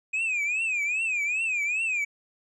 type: tone with vibrato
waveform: triangle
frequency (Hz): 2489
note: D#7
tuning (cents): 0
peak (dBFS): -23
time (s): 0.13-2.05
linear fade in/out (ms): 10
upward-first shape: triangle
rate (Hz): 2.5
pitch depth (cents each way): 170
effects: resampled to 24000 Hz